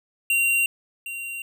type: tone with echo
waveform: square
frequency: 2761 Hz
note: F7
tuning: 20 cents flat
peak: -19 dBFS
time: 0.3-0.66 s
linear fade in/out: 2 ms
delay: 760 ms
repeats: 1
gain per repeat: -12 dB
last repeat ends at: 1.42 s
effects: none